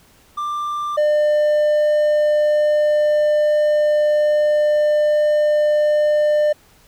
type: tone pair in turn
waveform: triangle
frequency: 1185 / 599.9 Hz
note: D6 / D5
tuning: +15 / +37 cents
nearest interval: octave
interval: 1178 cents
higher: first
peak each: -19 / -11 dBFS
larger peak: second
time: 0.37-0.97 / 0.97-6.53 s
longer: second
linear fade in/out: 10 ms
effects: pink hiss -52 dBFS RMS until 6.87 s